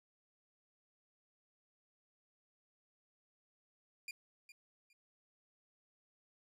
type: tone with echo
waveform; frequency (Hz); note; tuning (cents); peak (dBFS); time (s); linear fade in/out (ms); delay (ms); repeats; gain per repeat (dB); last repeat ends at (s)
sawtooth; 2400; D7; +37; -39; 4.08-4.11; 2; 410; 2; -13; 4.93
effects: low-pass 11000 Hz 12 dB/octave